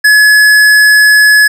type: tone with hard clipping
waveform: sine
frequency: 1700 Hz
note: G#6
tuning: 40 cents sharp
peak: -4 dBFS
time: 0.04-1.48 s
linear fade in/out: 10 ms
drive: 14 dB
effects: none